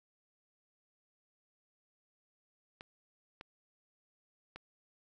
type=clicks; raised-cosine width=0.3 ms; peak=-30 dBFS; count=3; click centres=2.809 / 3.411 / 4.56 s; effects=none